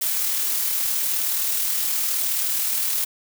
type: noise with amplitude modulation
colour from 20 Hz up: blue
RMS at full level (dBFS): -22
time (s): 0.01-3.05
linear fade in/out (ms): 10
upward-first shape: sine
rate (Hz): 39.1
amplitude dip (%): 25
effects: none